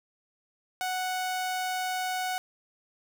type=tone; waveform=sawtooth; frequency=740 Hz; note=F#5; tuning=in tune; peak=-25 dBFS; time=0.81-2.38 s; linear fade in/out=0 ms; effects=none